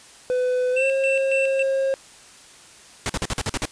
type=tone with pitch glide; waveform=triangle; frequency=502 to 538 Hz; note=B4 to C5; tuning=+28 to +48 cents; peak=-17 dBFS; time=0.3-1.94 s; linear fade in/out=0 ms; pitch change=+120 cents; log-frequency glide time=0.72-0.85 s
type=tone with tremolo; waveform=triangle; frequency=2683 Hz; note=E7; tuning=30 cents sharp; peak=-20 dBFS; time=0.76-1.63 s; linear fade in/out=10 ms; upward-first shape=square; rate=3.6 Hz; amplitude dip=70%
type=noise bursts; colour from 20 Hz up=pink; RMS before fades=-24 dBFS; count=8; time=3.06-3.654 s; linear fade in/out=0 ms; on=34 ms; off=46 ms
effects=white hiss -47 dBFS RMS until 3.71 s + resampled to 22050 Hz